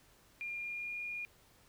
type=tone with pitch glide; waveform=sine; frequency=2405 to 2427 Hz; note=D7 to D#7; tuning=+41 to -44 cents; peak=-38 dBFS; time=0.41-1.25 s; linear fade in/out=0 ms; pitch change=+15 cents; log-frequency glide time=0.55-0.98 s; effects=pink hiss -65 dBFS RMS until 1.68 s